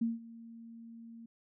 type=tone with ADSR envelope; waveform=sine; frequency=229.8 Hz; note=A#3; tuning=25 cents flat; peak=-27 dBFS; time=0.01-1.26 s; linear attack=9 ms; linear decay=170 ms; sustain=-20 dB; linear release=6 ms; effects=none